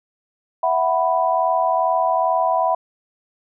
sine chord, E suspended second, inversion none, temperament just, 659.3 / 741.7 / 988.9 Hz, E5 / F#5 / B5, 0 / +4 / +2 cents, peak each -20 dBFS, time 0.63-2.75 s, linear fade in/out 5 ms, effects none

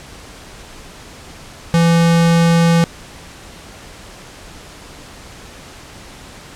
square tone, 167.9 Hz, E3, 32 cents sharp, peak -10 dBFS, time 1.74-2.84 s, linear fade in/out 0 ms, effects pink hiss -37 dBFS RMS until 6.55 s + low-pass 9000 Hz 12 dB/octave

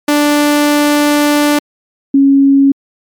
sawtooth / sine tone pair in turn, 293.7 / 275.6 Hz, D4 / C#4, 0 / -10 cents, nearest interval minor second, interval 110 cents, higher first, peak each -4 dBFS, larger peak neither, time 0.08-1.59 / 2.14-2.72 s, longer first, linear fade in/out 5 ms, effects MP3 96 kbps

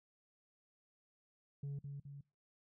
sine tone with echo, 141.1 Hz, C#3, 31 cents sharp, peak -37 dBFS, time 1.63-1.79 s, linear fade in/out 5 ms, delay 210 ms, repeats 2, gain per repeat -5 dB, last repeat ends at 2.21 s, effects noise-tail reverb RT60 0.3 s tail -24 dB re dry + tanh soft clip ceiling -39 dBFS

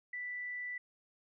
sine tone, 1975.5 Hz, B6, in tune, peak -38 dBFS, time 0.13-0.78 s, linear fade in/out 5 ms, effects none

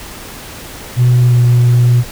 sine tone with pitch glide, 123.47 to 121.63 Hz, B2 to B2, 0 to -26 cents, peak -4 dBFS, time 0.96-2.04 s, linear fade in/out 50 ms, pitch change -26 cents, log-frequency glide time 1.2-1.4 s, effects tanh soft clip ceiling -4 dBFS + pink hiss -30 dBFS RMS until 2.11 s

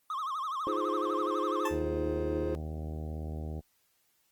triangle tone with vibrato, 1162 Hz, D6, 19 cents flat, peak -30 dBFS, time 0.1-1.68 s, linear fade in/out 2 ms, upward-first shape sine, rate 12 Hz, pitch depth 180 cents each way
triangle chord, F minor seventh, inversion third, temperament just, 314.3 / 349.2 / 419.1 / 523.8 Hz, Eb4 / F4 / Ab4 / C5, +18 / 0 / +16 / +2 cents, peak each -34 dBFS, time 0.67-2.55 s, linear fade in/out 0 ms
20% pulse tone with exponential decay, 880 Hz, A5, in tune, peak -27 dBFS, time 1.65-1.87 s, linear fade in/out 5 ms, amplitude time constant 46 ms
harmonic tone, 77.7 Hz, D#2, 2 cents flat, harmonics 1 / 2 / 3 / 4 / 5 / 6 / 7 / 8 / 9 / 10, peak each -36 / -42 / -46 / -48 / -50 / -52 / -53 / -54 / -55 / -56 dBFS, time 1.7-3.61 s, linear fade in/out 20 ms
effects white hiss -72 dBFS RMS until 4.31 s + Opus 24 kbps

